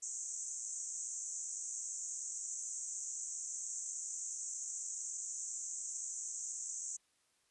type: band-pass noise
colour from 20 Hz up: pink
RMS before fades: -43 dBFS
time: 0.02-6.97 s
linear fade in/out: 10 ms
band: 6200 to 8000 Hz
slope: 96 dB/octave
effects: white hiss -75 dBFS RMS until 7.5 s + resampled to 24000 Hz